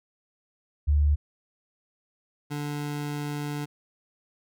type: tone pair in turn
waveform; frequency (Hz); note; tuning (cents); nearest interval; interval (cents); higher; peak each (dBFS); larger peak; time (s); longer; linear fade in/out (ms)
sine / 25% pulse; 73.42 / 146.56; D2 / D3; 0 / -3; octave; 1197; second; -18 / -26; first; 0.87-1.16 / 2.5-3.66; second; 20
effects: none